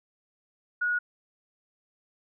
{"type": "tone", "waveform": "sine", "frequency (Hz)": 1453, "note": "F#6", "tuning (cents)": -32, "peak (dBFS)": -24, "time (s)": [0.81, 0.99], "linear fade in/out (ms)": 10, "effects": []}